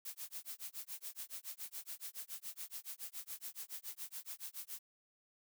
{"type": "noise with tremolo", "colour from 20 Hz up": "blue", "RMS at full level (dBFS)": -44, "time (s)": [0.05, 4.79], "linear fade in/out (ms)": 5, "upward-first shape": "sine", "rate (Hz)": 7.1, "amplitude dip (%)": 100, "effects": []}